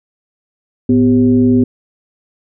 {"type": "tone with frequency modulation", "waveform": "sine", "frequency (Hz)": 250, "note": "B3", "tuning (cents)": 21, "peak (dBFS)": -7, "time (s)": [0.89, 1.64], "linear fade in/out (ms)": 5, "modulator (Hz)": 144, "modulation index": 0.7, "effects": []}